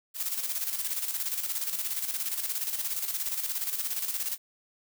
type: noise with tremolo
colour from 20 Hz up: blue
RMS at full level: -30 dBFS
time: 0.14-4.38 s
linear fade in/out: 50 ms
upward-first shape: square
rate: 17 Hz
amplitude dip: 55%
effects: none